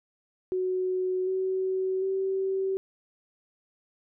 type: tone with pitch steps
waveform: sine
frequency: 370 / 376.9 / 383.9 Hz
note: F#4 / F#4 / G4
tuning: 0 / +32 / -36 cents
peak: -25 dBFS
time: 0.52-2.77 s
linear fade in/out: 0 ms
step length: 750 ms
effects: none